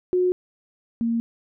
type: tone pair in turn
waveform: sine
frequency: 363.3 / 231.3 Hz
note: F#4 / A#3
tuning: -32 / -13 cents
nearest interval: minor sixth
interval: 781 cents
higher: first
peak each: -17 / -20 dBFS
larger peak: first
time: 0.13-0.32 / 1.01-1.2 s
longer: neither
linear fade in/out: 0 ms
effects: none